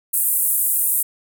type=band-pass noise; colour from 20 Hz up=white; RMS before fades=-19 dBFS; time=0.13-1.03 s; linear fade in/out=10 ms; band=8700 to 16000 Hz; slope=48 dB/octave; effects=none